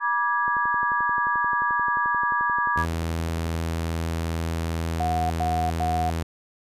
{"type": "chord", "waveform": "sine", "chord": "G# diminished", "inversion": "first", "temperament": "equal with one note detuned", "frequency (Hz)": [965.8, 1174.7, 1661.2], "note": ["B5", "D6", "G#6"], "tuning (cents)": [-39, 0, 0], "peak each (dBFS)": -25, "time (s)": [0, 2.86], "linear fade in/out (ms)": 50}
{"type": "click train", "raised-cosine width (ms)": 2, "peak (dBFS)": -26, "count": 36, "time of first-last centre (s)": [0.48, 3.55], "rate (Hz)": 11.4}
{"type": "tone", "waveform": "sawtooth", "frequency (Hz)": 82.41, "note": "E2", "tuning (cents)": 0, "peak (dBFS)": -21, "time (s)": [2.77, 6.23], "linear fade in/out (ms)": 5}
{"type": "tone bursts", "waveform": "sine", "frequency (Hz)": 724, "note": "F#5", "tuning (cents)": -38, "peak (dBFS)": -23, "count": 3, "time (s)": [5, 6.1], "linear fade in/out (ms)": 2, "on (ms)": 300, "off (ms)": 100}
{"effects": ["resampled to 32000 Hz"]}